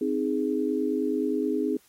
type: chord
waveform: sine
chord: Ab major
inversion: first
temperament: equal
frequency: 261.6 / 311.1 / 415.3 Hz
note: C4 / Eb4 / Ab4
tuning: 0 / 0 / 0 cents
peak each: -28 dBFS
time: 0.01-1.77 s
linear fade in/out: 5 ms
effects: white hiss -61 dBFS RMS until 1.88 s + AAC 48 kbps